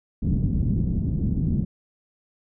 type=low-pass noise; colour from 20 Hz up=white; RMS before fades=-23 dBFS; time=0.22-1.65 s; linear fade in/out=10 ms; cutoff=210 Hz; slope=24 dB/octave; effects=none